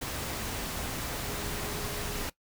sine tone in noise, 415.3 Hz, G#4, in tune, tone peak -43 dBFS, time 1.29-2.25 s, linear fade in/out 10 ms, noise pink, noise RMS -35 dBFS, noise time 0.01-2.3 s, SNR -11 dB, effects noise-tail reverb RT60 0.1 s tail -19 dB re dry

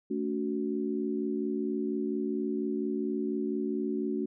sine chord, F# minor, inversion first, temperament equal with one note detuned, 220 / 284.3 / 370 Hz, A3 / C#4 / F#4, 0 / +44 / 0 cents, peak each -33 dBFS, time 0.1-4.26 s, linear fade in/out 10 ms, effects none

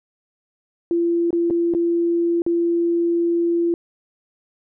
sine tone with dropouts, 340.7 Hz, F4, 43 cents flat, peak -16 dBFS, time 0.91-3.74 s, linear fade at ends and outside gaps 1 ms, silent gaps 1.306-1.329 / 1.501-1.507 / 1.738-1.748 / 2.42-2.464 s, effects none

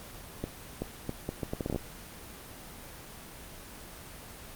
accelerating click train, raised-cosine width 2 ms, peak -18 dBFS, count 12, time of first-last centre 0.44-1.761 s, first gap 380 ms, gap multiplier 0.72, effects pink hiss -46 dBFS RMS until 4.55 s + Opus 24 kbps

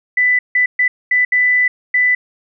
sine tone bursts at uneven times, 1991 Hz, B6, 14 cents sharp, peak -10 dBFS, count 6, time 0.17-0.39 / 0.55-0.66 / 0.79-0.88 / 1.11-1.25 / 1.32-1.68 / 1.94-2.15 s, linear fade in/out 5 ms, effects none

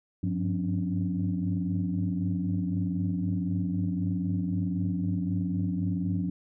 sine tone cluster, 97.6 / 101.5 / 178.3 / 264.2 / 285.8 Hz, G2 / G#2 / F3 / C4 / D4, -7 / -39 / +36 / +17 / -47 cents, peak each -32 / -36 / -28 / -37 / -34 dBFS, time 0.23-6.3 s, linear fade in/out 5 ms, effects tanh soft clip ceiling -16 dBFS

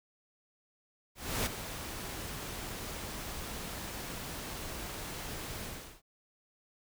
pink noise with ADSR envelope, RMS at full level -31 dBFS, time 1.15-6.02 s, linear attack 310 ms, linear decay 16 ms, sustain -10 dB, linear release 380 ms, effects none

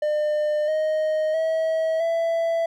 triangle tone with pitch steps, 602 / 622.2 / 643 / 664.5 Hz, D5 / D#5 / E5 / E5, +43 / 0 / -43 / +14 cents, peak -18 dBFS, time 0.02-2.66 s, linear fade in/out 5 ms, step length 660 ms, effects none

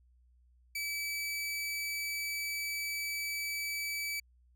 sawtooth tone, 2300 Hz, D7, 37 cents flat, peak -31 dBFS, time 0.75-4.2 s, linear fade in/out 5 ms, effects added 61 Hz sine -62 dBFS peak until 4.55 s

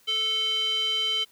square tone with band-pass filter, 440.1 Hz, A4, in tune, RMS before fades -26 dBFS, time 0.07-1.25 s, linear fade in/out 20 ms, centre 3200 Hz, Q 9.9, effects white hiss -60 dBFS RMS until 1.31 s

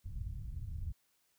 white low-pass noise, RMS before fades -41 dBFS, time 0.04-0.93 s, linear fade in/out 20 ms, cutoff 100 Hz, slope 24 dB/octave, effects white hiss -75 dBFS RMS until 1.38 s

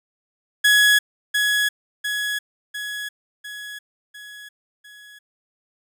30% pulse tone with echo, 1679 Hz, G#6, 18 cents sharp, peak -10 dBFS, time 0.64-0.99 s, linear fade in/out 10 ms, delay 700 ms, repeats 6, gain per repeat -5 dB, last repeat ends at 5.19 s, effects none

